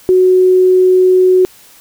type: tone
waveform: sine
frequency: 369.4 Hz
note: F#4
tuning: 3 cents flat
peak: -5 dBFS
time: 0.09-1.45 s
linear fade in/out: 0 ms
effects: white hiss -42 dBFS RMS until 1.8 s